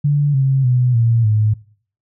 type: tone with pitch steps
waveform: sine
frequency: 145 / 134.51 / 124.78 / 115.75 / 107.38 Hz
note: D3 / C3 / B2 / A#2 / A2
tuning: -22 / +48 / +18 / -12 / -42 cents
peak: -11 dBFS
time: 0.04-1.54 s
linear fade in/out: 10 ms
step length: 300 ms
effects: noise-tail reverb RT60 0.5 s tail -21 dB re dry